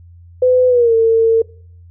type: tone with pitch glide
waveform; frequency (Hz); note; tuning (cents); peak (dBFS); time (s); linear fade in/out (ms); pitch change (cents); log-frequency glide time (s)
sine; 505 to 452.5; B4 to A4; +39 to +48; -8; 0.42-1.42; 5; -191; 0.68-0.94
effects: noise-tail reverb RT60 0.5 s tail -23 dB re dry + added 86 Hz sine -38 dBFS peak until 1.9 s